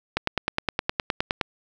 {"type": "click train", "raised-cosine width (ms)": 0.3, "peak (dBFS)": -6, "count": 13, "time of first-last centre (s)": [0.17, 1.412], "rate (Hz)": 9.66, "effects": []}